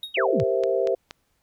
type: tone with exponential decay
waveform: triangle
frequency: 3754 Hz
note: A#7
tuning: 11 cents sharp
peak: -25 dBFS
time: 0.03-0.18 s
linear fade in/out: 2 ms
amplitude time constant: 32 ms
type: exponential sweep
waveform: sine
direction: down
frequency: 3322 to 95.1 Hz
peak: -23 dBFS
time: 0.14-0.44 s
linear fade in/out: 10 ms
type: chord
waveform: sine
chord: C dominant seventh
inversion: second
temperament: equal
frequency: 392 / 466.2 / 523.3 / 659.3 Hz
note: G4 / Bb4 / C5 / E5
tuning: 0 / 0 / 0 / 0 cents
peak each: -25 / -27 / -24 / -27 dBFS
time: 0.17-0.95 s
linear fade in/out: 5 ms
type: click train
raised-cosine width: 0.2 ms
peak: -18 dBFS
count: 4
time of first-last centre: 0.4-1.109 s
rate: 4.23 Hz
effects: pink hiss -70 dBFS RMS until 1.42 s